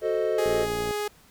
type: chord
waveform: triangle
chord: F# diminished seventh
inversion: none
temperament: equal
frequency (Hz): 370 / 440 / 523.3 / 622.3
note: F#4 / A4 / C5 / Eb5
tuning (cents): 0 / 0 / 0 / 0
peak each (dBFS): -28 / -24 / -29 / -26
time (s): 0.01-0.67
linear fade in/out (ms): 50
type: tone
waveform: sawtooth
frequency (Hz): 416.6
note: G#4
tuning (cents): +5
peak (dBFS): -23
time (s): 0.38-1.08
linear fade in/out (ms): 5
type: click train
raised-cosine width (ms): 2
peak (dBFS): -21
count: 27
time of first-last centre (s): 0.46-0.909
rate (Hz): 57.9
effects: pink hiss -56 dBFS RMS until 1.3 s